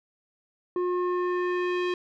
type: tone with low-pass filter sweep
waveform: square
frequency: 358.4 Hz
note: F4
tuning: 45 cents sharp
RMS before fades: -27 dBFS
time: 0.76-1.94 s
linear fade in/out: 2 ms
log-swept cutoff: 830 to 3200 Hz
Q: 1.6
effects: none